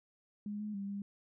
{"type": "tone with pitch steps", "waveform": "sine", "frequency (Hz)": [207, 211, 198.4, 200.7], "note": ["G#3", "G#3", "G3", "G3"], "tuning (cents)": [-5, 28, 21, 41], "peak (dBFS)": -37, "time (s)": [0.46, 1.02], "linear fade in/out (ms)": 2, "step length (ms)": 140, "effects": []}